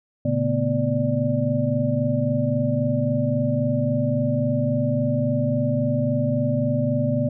sine tone cluster, 116.9 / 140.6 / 223.1 / 246.9 / 587 Hz, A#2 / C#3 / A3 / B3 / D5, +5 / +25 / +24 / 0 / -1 cents, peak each -25 / -25 / -31 / -24 / -25 dBFS, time 0.25-7.29 s, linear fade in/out 5 ms, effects none

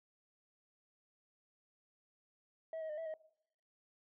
sine tone with pitch steps, 646 / 634 / 607 / 653 / 629 Hz, E5 / D#5 / D#5 / E5 / D#5, -35 / +32 / -43 / -17 / +19 cents, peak -37 dBFS, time 2.73-3.14 s, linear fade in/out 2 ms, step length 82 ms, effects noise-tail reverb RT60 0.7 s tail -22 dB re dry + tanh soft clip ceiling -39 dBFS

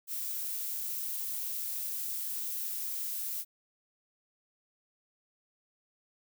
violet noise, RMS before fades -36 dBFS, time 0.07-3.45 s, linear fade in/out 50 ms, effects none

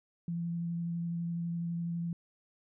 sine tone with vibrato, 169.8 Hz, F3, 48 cents flat, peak -32 dBFS, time 0.28-2.13 s, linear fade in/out 2 ms, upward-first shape square, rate 12 Hz, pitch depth 9 cents each way, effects none

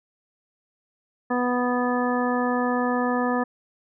harmonic tone, 246.9 Hz, B3, in tune, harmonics 1 / 2 / 3 / 4 / 5 / 7, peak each -24 / -27 / -29 / -30 / -31 / -32 dBFS, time 1.3-3.44 s, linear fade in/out 10 ms, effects none

